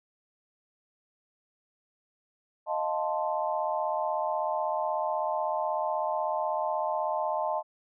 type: chord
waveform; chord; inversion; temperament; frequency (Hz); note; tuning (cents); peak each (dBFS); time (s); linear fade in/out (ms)
sine; F dominant seventh; third; equal; 622.3 / 698.5 / 880 / 1046.5; Eb5 / F5 / A5 / C6; 0 / 0 / 0 / 0; -31 / -34 / -31 / -35; 2.66-7.63; 50
effects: none